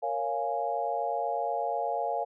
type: chord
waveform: sine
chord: Bb minor seventh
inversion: none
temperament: equal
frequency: 466.2 / 554.4 / 698.5 / 830.6 Hz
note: Bb4 / Db5 / F5 / Ab5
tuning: 0 / 0 / 0 / 0 cents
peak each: -36 / -34 / -31 / -33 dBFS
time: 0.02-2.25 s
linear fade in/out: 20 ms
effects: none